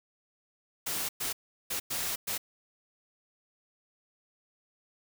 white noise bursts at uneven times, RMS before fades -33 dBFS, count 5, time 0.86-1.09 / 1.2-1.33 / 1.7-1.8 / 1.9-2.16 / 2.27-2.38 s, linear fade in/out 10 ms, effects none

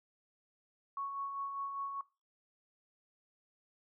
sine tone with tremolo, 1108.7 Hz, C#6, in tune, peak -35 dBFS, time 0.97-2.01 s, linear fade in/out 2 ms, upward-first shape sine, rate 5 Hz, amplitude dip 40%, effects noise-tail reverb RT60 0.3 s tail -21 dB re dry

